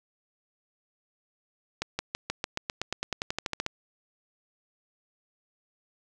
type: accelerating click train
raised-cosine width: 0.2 ms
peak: -12 dBFS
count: 18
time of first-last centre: 1.82-3.664 s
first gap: 170 ms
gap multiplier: 0.94
effects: none